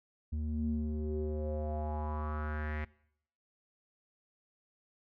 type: tone with low-pass filter sweep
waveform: square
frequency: 76 Hz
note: D#2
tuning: 40 cents flat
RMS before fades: -35 dBFS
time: 0.32-2.85 s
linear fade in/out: 10 ms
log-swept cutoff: 160 to 2100 Hz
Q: 4.7
effects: noise-tail reverb RT60 0.7 s tail -22 dB re dry